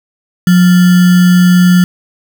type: tone with sample-and-hold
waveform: sine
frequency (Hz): 179.6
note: F3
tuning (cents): +49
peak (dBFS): -3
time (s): 0.47-1.84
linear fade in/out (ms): 2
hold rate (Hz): 1575
effects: none